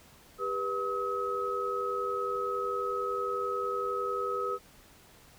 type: tone cluster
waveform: sine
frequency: 398.6 / 489.6 / 1277 Hz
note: G4 / B4 / D#6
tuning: +29 / -15 / +45 cents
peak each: -35 / -35 / -32 dBFS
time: 0.38-4.59 s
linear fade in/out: 50 ms
effects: pink hiss -57 dBFS RMS until 5.38 s